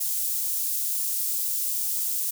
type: high-pass noise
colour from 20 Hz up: white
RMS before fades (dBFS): -27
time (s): 0-2.31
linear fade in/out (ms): 10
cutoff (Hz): 8000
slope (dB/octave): 12
effects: none